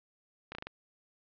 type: slowing click train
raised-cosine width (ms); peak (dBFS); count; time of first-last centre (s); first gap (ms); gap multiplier
0.3; -23; 5; 0.52-0.67; 30; 1.15
effects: low-pass 4000 Hz 12 dB/octave